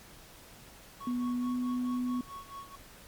triangle tone with tremolo, 1108.7 Hz, C#6, in tune, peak -38 dBFS, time 1-2.76 s, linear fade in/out 10 ms, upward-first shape sine, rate 4.6 Hz, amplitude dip 85%
sine tone with pitch glide, 245.5 to 248.8 Hz, B3 to B3, -10 to +13 cents, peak -29 dBFS, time 1.07-2.21 s, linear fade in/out 2 ms, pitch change +23 cents, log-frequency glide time 1.39-1.47 s
effects pink hiss -53 dBFS RMS until 3.07 s + MP3 96 kbps

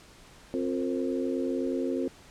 harmonic tone with a mistuned harmonic, 88.1 Hz, F2, 16 cents sharp, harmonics 3 / 4 / 5 / 6, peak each -30 / -32 / -34 / -36 dBFS, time 0.54-2.08 s, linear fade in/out 0 ms, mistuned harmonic 5, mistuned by +65 cents, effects pink hiss -53 dBFS RMS until 2.3 s + low-pass 9000 Hz 12 dB/octave

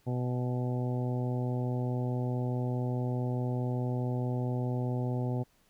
harmonic tone with a mistuned harmonic, 124.7 Hz, B2, 17 cents sharp, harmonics 1 / 2 / 3 / 4 / 5 / 6 / 7, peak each -30 / -36 / -40 / -42 / -44 / -46 / -47 dBFS, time 0.06-5.44 s, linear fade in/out 20 ms, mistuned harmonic 7, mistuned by -24 cents, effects pink hiss -68 dBFS RMS until 5.69 s

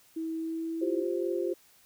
sine tone with pitch glide, 323.5 to 329.7 Hz, E4 to E4, -32 to 0 cents, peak -31 dBFS, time 0.16-1.03 s, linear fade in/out 10 ms, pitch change +32 cents, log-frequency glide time 0.36-0.88 s
sine chord, F suspended second, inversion none, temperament just, 349.2 / 392.9 / 523.8 Hz, F4 / G4 / C5, 0 / +4 / +2 cents, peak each -30 / -33 / -35 dBFS, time 0.81-1.54 s, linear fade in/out 10 ms
effects white hiss -61 dBFS RMS until 1.85 s

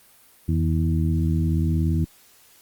harmonic tone with a mistuned harmonic, 80.7 Hz, E2, 36 cents flat, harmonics 1 / 2 / 3 / 4, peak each -21 / -23 / -29 / -30 dBFS, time 0.48-2.05 s, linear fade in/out 10 ms, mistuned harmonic 1, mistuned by +77 cents, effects white hiss -54 dBFS RMS until 2.61 s + Opus 32 kbps

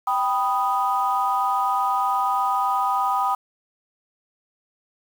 sine chord, G augmented, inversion none, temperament equal, 784 / 987.8 / 1244.5 Hz, G5 / B5 / D#6, 0 / 0 / 0 cents, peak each -23 dBFS, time 0.07-3.35 s, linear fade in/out 5 ms, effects tanh soft clip ceiling -10 dBFS + 7-bit

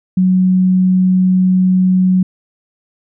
sine tone, 185 Hz, F#3, in tune, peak -8 dBFS, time 0.17-2.23 s, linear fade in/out 5 ms, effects none

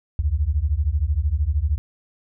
sine beating tone pair, 67.9 / 80.9 Hz, C#2 / E2, -35 / -32 cents, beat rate 13 Hz, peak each -21 dBFS, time 0.19-1.78 s, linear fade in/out 0 ms, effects none

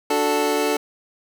25% pulse chord, D major, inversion none, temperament equal, 293.7 / 370 / 440 Hz, D4 / F#4 / A4, 0 / 0 / 0 cents, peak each -20 / -23 / -17 dBFS, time 0.1-0.77 s, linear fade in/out 5 ms, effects none

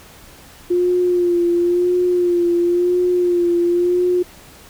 sine tone with vibrato, 352.3 Hz, F4, 15 cents sharp, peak -13 dBFS, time 0.7-4.23 s, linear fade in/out 10 ms, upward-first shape sine, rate 0.96 Hz, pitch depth 34 cents each way, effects pink hiss -43 dBFS RMS until 4.69 s

